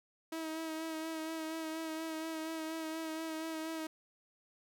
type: tone with vibrato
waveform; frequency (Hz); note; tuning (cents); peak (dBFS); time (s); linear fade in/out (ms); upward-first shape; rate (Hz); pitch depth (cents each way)
sawtooth; 320.2; D#4; +50; -34; 0.32-3.87; 5; sine; 4.2; 26
effects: none